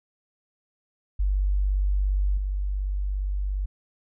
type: tone with level steps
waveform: sine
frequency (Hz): 48.63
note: G1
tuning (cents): -13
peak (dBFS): -20 / -24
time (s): 1.19-3.66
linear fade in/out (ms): 10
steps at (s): 2.37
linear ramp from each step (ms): 5
effects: none

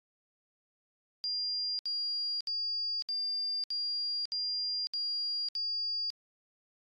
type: tone bursts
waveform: sine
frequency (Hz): 4800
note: D8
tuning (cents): +37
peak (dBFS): -31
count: 8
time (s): 1.24-6.102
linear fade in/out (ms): 0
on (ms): 550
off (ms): 66
effects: AAC 32 kbps

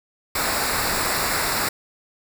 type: noise with comb filter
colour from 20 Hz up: pink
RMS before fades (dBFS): -23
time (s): 0.35-1.69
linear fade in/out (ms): 5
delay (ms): 0.32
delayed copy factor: -0.7
effects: none

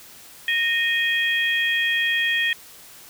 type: tone cluster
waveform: sine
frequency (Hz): 1854 / 2495 / 3253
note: A#6 / D#7 / G#7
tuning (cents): -10 / +4 / -37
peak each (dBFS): -21 / -25 / -25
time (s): 0.48-2.53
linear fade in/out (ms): 2
effects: white hiss -45 dBFS RMS until 3.09 s

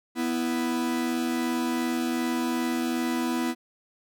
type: tone pair together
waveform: 45% pulse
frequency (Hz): 246.9 / 329.6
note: B3 / E4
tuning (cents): 0 / 0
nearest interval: perfect fourth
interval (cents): 500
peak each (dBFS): -27 / -29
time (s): 0.15-3.55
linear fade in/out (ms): 50
effects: none

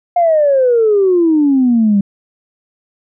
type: exponential sweep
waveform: sine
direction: down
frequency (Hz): 713 to 195.4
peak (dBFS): -7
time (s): 0.16-2.01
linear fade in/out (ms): 5
effects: tanh soft clip ceiling -3 dBFS

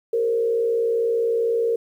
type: tone with frequency modulation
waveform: sine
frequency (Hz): 461.1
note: A#4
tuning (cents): -19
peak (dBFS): -18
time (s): 0.13-1.76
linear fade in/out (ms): 5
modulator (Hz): 60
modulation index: 0.58
effects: 9-bit

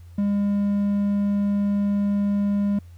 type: tone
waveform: triangle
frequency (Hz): 202.4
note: G#3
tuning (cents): -44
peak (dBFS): -17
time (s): 0.18-2.79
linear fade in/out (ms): 5
effects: added 86 Hz sine -41 dBFS peak until 2.97 s + pink hiss -61 dBFS RMS until 2.97 s

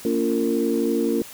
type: tone cluster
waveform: sine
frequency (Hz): 229.8 / 281.9 / 345.3 / 458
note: A#3 / C#4 / F4 / A#4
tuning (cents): -25 / +29 / -20 / -31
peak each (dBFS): -24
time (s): 0.05-1.22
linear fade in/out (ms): 2
effects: tanh soft clip ceiling -10 dBFS + white hiss -41 dBFS RMS until 1.33 s

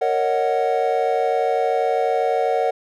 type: chord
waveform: triangle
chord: D# minor seventh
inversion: second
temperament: equal with one note detuned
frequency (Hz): 462.1 / 554.4 / 622.3 / 740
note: A#4 / C#5 / D#5 / F#5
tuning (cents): -15 / 0 / 0 / 0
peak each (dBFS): -20 / -22 / -24 / -19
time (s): 0.01-2.71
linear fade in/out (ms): 10
effects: none

